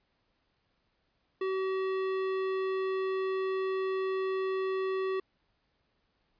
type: tone with hard clipping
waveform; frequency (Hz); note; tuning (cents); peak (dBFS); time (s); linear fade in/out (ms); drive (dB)
sine; 380.3; F#4; +48; -31; 1.41-5.2; 5; 14
effects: pink hiss -75 dBFS RMS until 6.39 s + resampled to 11025 Hz